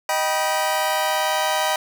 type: chord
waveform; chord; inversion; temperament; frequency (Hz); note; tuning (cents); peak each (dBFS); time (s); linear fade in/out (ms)
sawtooth; Eb augmented; none; just; 622.3 / 777.8 / 972.3; Eb5 / G5 / B5; 0 / -14 / -27; -20; 0.09-1.76; 2
effects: none